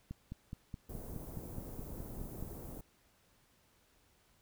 click train, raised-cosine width 5 ms, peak -30 dBFS, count 12, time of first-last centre 0.11-2.426 s, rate 4.75 Hz
pink band-stop noise, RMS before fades -46 dBFS, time 0.89-2.81 s, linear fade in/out 5 ms, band 540 to 16000 Hz, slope 12 dB/octave
effects pink hiss -70 dBFS RMS until 4.41 s

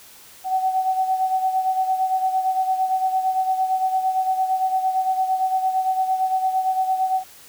sine beating tone pair, 753 / 761.8 Hz, F#5 / G5, +30 / -50 cents, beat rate 8.8 Hz, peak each -19 / -26 dBFS, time 0.44-7.24 s, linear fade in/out 50 ms, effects white hiss -46 dBFS RMS until 7.48 s

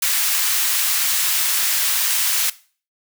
white high-pass noise, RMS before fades -19 dBFS, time 0.02-2.5 s, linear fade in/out 5 ms, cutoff 1300 Hz, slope 12 dB/octave, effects noise-tail reverb RT60 0.4 s tail -18 dB re dry

